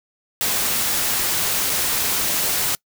white noise with dropouts, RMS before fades -21 dBFS, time 0.41-2.75 s, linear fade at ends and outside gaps 0 ms, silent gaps 1.696-1.7 s, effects noise-tail reverb RT60 0.1 s tail -25 dB re dry

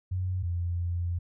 sine tone pair in turn, 92.1 / 86.93 Hz, F#2 / F2, -7 / -7 cents, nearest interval minor second, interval 100 cents, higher first, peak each -27 dBFS, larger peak neither, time 0.11-0.43 / 0.43-1.19 s, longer second, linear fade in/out 10 ms, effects none

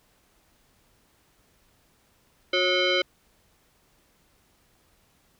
sine tone with frequency modulation, 1270 Hz, D#6, 35 cents sharp, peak -20 dBFS, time 2.53-3.02 s, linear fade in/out 5 ms, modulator 909 Hz, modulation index 2.8, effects pink hiss -64 dBFS RMS until 5.39 s

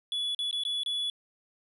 triangle tone with dropouts, 3414 Hz, G#7, 47 cents sharp, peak -27 dBFS, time 0.12-1.1 s, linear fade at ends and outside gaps 1 ms, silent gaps 0.348-0.39 / 0.511-0.528 / 0.636-0.651 / 0.834-0.861 s, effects resampled to 32000 Hz

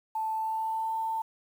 sine tone with pitch glide, 880 to 892.8 Hz, A5 to A5, 0 to +25 cents, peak -28 dBFS, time 0.15-1.22 s, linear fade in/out 5 ms, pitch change +25 cents, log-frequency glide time 0.31-0.97 s, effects 9-bit

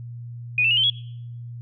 sine tone with pitch steps, 2472 / 2665 / 2873 / 3097 / 3338 Hz, D#7 / E7 / F7 / G7 / G#7, -12 / +18 / +48 / -22 / +8 cents, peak -16 dBFS, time 0.58-0.9 s, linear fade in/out 2 ms, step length 64 ms, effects noise-tail reverb RT60 0.7 s tail -22 dB re dry + added 119 Hz sine -33 dBFS peak until 1.61 s

